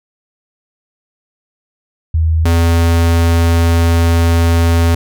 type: tone pair in turn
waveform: sine / square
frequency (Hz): 80.3 / 84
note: E2 / E2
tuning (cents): -45 / +33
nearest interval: minor second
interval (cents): 78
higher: second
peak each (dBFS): -9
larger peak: neither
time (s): 2.14-2.45 / 2.45-4.95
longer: second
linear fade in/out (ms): 5
effects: none